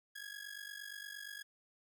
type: ring-modulated tone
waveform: sawtooth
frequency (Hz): 1661.2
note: G#6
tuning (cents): 0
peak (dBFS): -39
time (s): 0.15-1.43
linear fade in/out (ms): 10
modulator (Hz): 24.3
effects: none